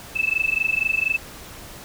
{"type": "tone with amplitude modulation", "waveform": "sine", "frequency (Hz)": 2625, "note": "E7", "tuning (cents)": -8, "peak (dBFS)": -15, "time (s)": [0.15, 1.18], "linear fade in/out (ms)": 20, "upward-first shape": "sine", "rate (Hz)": 24.2, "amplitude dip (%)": 95, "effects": ["pink hiss -40 dBFS RMS until 1.84 s"]}